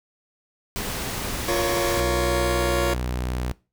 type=noise; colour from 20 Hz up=pink; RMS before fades=-29 dBFS; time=0.76-2 s; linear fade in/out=0 ms
type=chord; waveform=sawtooth; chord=Bb minor; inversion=second; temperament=just; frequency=349.6 / 466.2 / 559.4 Hz; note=F4 / Bb4 / Db5; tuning=+2 / 0 / +16 cents; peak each=-21 / -25 / -21 dBFS; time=1.48-2.94 s; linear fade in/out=5 ms
type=tone; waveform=sawtooth; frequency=61.9 Hz; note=B1; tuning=5 cents sharp; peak=-21 dBFS; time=1.97-3.52 s; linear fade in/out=0 ms
effects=noise-tail reverb RT60 0.3 s tail -21 dB re dry